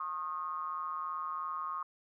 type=ring-modulated tone; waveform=triangle; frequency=81.5 Hz; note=E2; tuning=19 cents flat; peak=-30 dBFS; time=0-1.83 s; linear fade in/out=5 ms; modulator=1160 Hz; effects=none